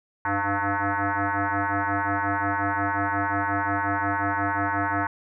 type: tone with frequency modulation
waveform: sine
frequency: 302.8 Hz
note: D#4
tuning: 47 cents flat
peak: -22 dBFS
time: 0.25-5.07 s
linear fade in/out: 2 ms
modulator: 200 Hz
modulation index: 7.4
effects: none